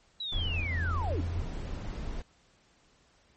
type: linear sweep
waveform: sine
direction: down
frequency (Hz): 3962 to 233.3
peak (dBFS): -33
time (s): 0.2-1.21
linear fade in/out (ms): 5
type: noise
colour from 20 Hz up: brown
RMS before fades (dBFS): -36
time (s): 0.32-2.22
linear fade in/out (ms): 5
type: tone with pitch glide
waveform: sine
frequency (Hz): 84 to 85.42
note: E2 to F2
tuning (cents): +33 to -38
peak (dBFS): -30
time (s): 0.35-1.44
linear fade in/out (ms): 50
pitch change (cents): +29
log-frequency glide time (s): 0.8-1.25
effects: pink hiss -65 dBFS RMS until 3.36 s + MP3 32 kbps